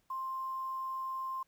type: tone with quantisation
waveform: sine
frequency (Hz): 1052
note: C6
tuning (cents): +9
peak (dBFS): -35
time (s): 0.1-1.43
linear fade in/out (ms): 5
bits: 10
effects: pink hiss -75 dBFS RMS until 1.47 s